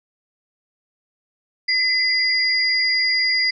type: tone pair together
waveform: sine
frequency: 2034 / 4838 Hz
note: C7 / D#8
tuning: -50 / -49 cents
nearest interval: octave + minor third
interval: 1501 cents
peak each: -19 dBFS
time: 1.68-3.51 s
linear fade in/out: 10 ms
effects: none